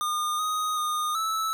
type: tone with pitch steps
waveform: square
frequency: 1216 / 1248 / 1226 / 1309 Hz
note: D#6 / D#6 / D#6 / E6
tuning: -40 / +5 / -26 / -13 cents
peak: -26 dBFS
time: 0.01-1.53 s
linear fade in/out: 0 ms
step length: 380 ms
effects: none